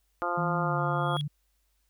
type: harmonic tone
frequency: 174.61 Hz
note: F3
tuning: in tune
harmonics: 2 / 3 / 4 / 5 / 6 / 7 / 8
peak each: -37 / -35 / -34 / -35 / -37 / -32 / -36 dBFS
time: 0.22-1.17 s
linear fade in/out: 0 ms
type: tone with pitch glide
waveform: sine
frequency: 163.2 to 147.08 Hz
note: E3 to D3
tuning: -17 to +3 cents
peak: -29 dBFS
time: 0.37-1.28 s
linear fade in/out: 10 ms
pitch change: -180 cents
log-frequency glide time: 0.61-0.75 s
type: tone with exponential growth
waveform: triangle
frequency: 3322 Hz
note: G#7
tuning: in tune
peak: -30 dBFS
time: 0.78-1.21 s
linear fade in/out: 0 ms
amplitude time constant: 93 ms
effects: added 50 Hz sine -70 dBFS peak until 1.89 s + white hiss -75 dBFS RMS until 1.89 s